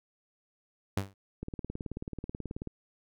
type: tone with exponential decay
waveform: sawtooth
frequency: 98 Hz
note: G2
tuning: in tune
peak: -21 dBFS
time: 0.97-1.14 s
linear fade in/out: 5 ms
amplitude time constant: 36 ms
type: click train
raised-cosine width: 3 ms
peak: -24 dBFS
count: 24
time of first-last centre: 1.43-2.673 s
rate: 18.5 Hz
effects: none